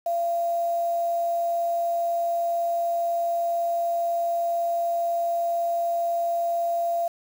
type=tone with quantisation; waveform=sine; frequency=683 Hz; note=F5; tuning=39 cents flat; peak=-22 dBFS; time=0.06-7.08 s; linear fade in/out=5 ms; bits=7; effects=none